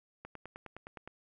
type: click train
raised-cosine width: 0.5 ms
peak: -30 dBFS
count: 9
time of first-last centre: 0.25-1.076 s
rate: 9.69 Hz
effects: none